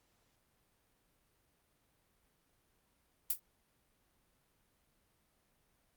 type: noise with exponential decay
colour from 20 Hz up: violet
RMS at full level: -26 dBFS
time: 3.3-3.4 s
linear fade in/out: 5 ms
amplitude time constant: 20 ms
effects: pink hiss -75 dBFS RMS until 5.96 s + Opus 48 kbps